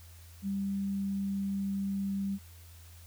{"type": "tone", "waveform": "sine", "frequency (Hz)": 196.9, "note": "G3", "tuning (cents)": 8, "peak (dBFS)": -30, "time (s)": [0.42, 2.39], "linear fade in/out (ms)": 50, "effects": ["added 84 Hz sine -50 dBFS peak until 3.06 s", "white hiss -58 dBFS RMS until 3.06 s"]}